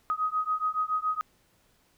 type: beating tone pair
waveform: sine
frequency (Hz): 1253 / 1260.1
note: D#6 / D#6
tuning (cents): +12 / +22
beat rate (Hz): 7.1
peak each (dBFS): -29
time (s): 0.1-1.21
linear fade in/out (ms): 0
effects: pink hiss -66 dBFS RMS until 1.97 s